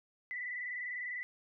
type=tone with vibrato; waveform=sine; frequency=1975.5 Hz; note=B6; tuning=in tune; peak=-37 dBFS; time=0.31-1.23 s; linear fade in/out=0 ms; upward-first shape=square; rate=20 Hz; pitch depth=36 cents each way; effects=none